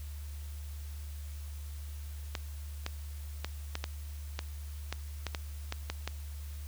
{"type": "clicks", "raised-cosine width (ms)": 0.2, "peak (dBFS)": -17, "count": 12, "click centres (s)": [2.352, 2.864, 3.446, 3.754, 3.841, 4.391, 4.926, 5.267, 5.348, 5.724, 5.9, 6.076], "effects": ["added 73 Hz sine -39 dBFS peak until 6.67 s", "white hiss -55 dBFS RMS until 6.67 s"]}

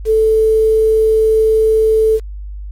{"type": "tone with quantisation", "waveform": "sine", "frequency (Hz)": 439.4, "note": "A4", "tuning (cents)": -2, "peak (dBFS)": -8, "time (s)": [0.05, 2.2], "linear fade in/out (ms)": 50, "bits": 6, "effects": ["added 50 Hz sine -24 dBFS peak until 2.71 s", "MP3 64 kbps"]}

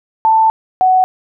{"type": "tone pair in turn", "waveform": "sine", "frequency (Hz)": [886, 745], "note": ["A5", "F#5"], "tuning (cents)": [12, 12], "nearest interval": "minor third", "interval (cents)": 300, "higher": "first", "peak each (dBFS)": -7, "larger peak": "neither", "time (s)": [[0.25, 0.5], [0.81, 1.04]], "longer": "first", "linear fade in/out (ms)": 0, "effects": []}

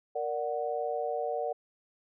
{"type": "chord", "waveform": "sine", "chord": "Bb augmented", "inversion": "none", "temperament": "equal", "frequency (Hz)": [466.2, 587.3, 740], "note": ["Bb4", "D5", "F#5"], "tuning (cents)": [0, 0, 0], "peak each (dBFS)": -34, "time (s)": [0.15, 1.53], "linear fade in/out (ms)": 10, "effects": []}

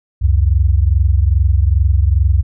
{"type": "tone pair together", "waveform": "sine", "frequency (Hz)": [67, 89.43], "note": ["C2", "F2"], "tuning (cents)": [42, 42], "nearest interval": "perfect fourth", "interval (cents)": 500, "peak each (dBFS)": [-11, -13], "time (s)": [0.21, 2.43], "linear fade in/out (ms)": 20, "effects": []}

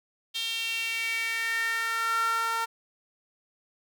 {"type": "tone with high-pass filter sweep", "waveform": "sawtooth", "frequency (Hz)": 455.7, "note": "A#4", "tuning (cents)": -39, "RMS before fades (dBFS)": -29, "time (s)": [0.34, 2.66], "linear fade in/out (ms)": 20, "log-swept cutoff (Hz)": [3300, 1100], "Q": 5.4, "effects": []}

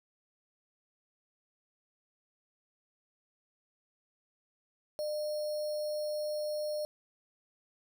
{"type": "tone with sample-and-hold", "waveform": "sine", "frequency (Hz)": 603, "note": "D5", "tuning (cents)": 46, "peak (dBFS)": -32, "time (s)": [4.99, 6.85], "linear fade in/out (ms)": 0, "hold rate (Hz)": 4900, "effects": []}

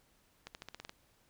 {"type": "accelerating click train", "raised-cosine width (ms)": 0.2, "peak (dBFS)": -27, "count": 8, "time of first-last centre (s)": [0.47, 0.894], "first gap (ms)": 79, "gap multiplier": 0.91, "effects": ["pink hiss -70 dBFS RMS until 1.29 s"]}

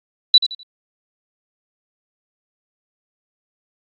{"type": "tone with echo", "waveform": "sine", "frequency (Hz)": 3951, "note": "B7", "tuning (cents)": 0, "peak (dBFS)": -5, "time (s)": [0.34, 0.38], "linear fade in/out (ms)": 2, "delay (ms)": 84, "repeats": 3, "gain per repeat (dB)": -11, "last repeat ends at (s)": 0.632, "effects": ["AAC 64 kbps"]}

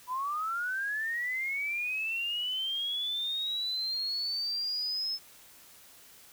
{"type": "linear sweep", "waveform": "sine", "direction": "up", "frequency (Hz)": [977, 5240], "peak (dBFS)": -30, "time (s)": [0.07, 5.19], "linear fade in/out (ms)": 50, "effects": ["white hiss -55 dBFS RMS until 6.32 s"]}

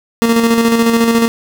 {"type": "tone with tremolo", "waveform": "30% pulse", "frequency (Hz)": 230.5, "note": "A#3", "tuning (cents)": -19, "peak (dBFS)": -5, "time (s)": [0.22, 1.28], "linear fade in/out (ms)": 0, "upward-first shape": "square", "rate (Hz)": 14, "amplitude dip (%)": 40, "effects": []}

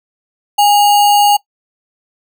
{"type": "tone with sample-and-hold", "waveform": "sine", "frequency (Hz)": 820, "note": "G#5", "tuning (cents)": -22, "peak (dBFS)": -6, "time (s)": [0.58, 1.37], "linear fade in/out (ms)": 10, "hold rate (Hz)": 3675, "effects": ["noise-tail reverb RT60 0.1 s tail -20 dB re dry"]}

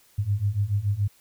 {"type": "beating tone pair", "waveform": "sine", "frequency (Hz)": [98, 105], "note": ["G2", "G#2"], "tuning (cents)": [0, 19], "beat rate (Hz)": 7, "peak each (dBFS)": [-26, -24], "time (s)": [0.18, 1.08], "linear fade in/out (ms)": 10, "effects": ["white hiss -59 dBFS RMS until 1.2 s"]}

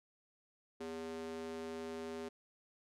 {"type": "tone with high-pass filter", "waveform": "square", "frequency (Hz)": 81.3, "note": "E2", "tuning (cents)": -23, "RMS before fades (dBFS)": -44, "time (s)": [0.8, 2.29], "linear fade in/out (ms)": 10, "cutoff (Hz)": 330, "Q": 5.9, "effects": ["low-pass 9000 Hz 12 dB/octave"]}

